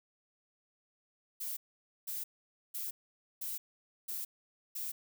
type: noise bursts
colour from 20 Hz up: violet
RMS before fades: -39 dBFS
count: 6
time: 1.4-4.92 s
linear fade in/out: 10 ms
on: 170 ms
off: 500 ms
effects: none